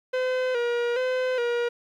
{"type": "tone with vibrato", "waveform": "45% pulse", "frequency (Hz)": 493.5, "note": "B4", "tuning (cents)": -1, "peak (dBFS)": -23, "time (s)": [0.13, 1.69], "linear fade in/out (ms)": 10, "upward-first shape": "square", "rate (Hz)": 1.2, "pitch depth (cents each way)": 59, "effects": ["low-pass 3000 Hz 12 dB/octave", "10-bit"]}